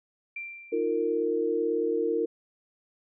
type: tone with exponential decay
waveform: sine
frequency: 2360 Hz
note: D7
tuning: 8 cents sharp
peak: -32 dBFS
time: 0.36-1.24 s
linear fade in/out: 5 ms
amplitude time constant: 190 ms
type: chord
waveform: sine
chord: Eb suspended second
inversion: none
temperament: equal with one note detuned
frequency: 311.1 / 349.2 / 459.2 Hz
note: Eb4 / F4 / Bb4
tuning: 0 / 0 / -26 cents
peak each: -32 / -30 / -26 dBFS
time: 0.72-2.26 s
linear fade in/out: 10 ms
effects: none